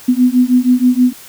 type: beating tone pair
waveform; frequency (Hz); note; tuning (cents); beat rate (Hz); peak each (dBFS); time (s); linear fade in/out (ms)
sine; 246.9 / 253.2; B3 / B3; 0 / +43; 6.3; -11; 0.08-1.13; 10
effects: white hiss -37 dBFS RMS until 1.28 s